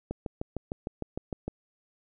click train, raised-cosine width 2 ms, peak -19 dBFS, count 10, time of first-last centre 0.11-1.48 s, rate 6.57 Hz, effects none

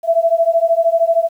sine beating tone pair, 659.3 / 672.3 Hz, E5 / E5, 0 / +34 cents, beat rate 13 Hz, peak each -14 dBFS, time 0.03-1.29 s, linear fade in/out 50 ms, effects 8-bit

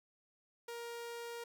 sawtooth tone, 470.1 Hz, A#4, 15 cents sharp, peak -39 dBFS, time 0.68-1.44 s, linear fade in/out 5 ms, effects none

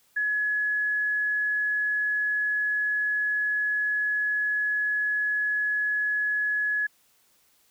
sine tone, 1693 Hz, G#6, 33 cents sharp, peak -23 dBFS, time 0.16-6.87 s, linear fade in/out 10 ms, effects white hiss -64 dBFS RMS until 7.7 s

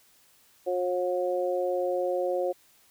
harmonic tone, 180.2 Hz, F#3, 45 cents flat, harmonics 2 / 3 / 4, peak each -30 / -27 / -34 dBFS, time 0.66-2.53 s, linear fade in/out 20 ms, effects white hiss -61 dBFS RMS until 2.9 s

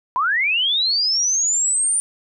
sine linear sweep, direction up, 957 to 9240 Hz, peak -16 dBFS, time 0.16-2 s, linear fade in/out 0 ms, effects none

